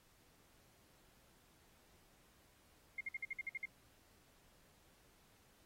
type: tone bursts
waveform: sine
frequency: 2126 Hz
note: C7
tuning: 27 cents sharp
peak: -39 dBFS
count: 9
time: 2.98-3.656 s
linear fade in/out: 5 ms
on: 28 ms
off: 53 ms
effects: pink hiss -70 dBFS RMS until 5.65 s + AAC 48 kbps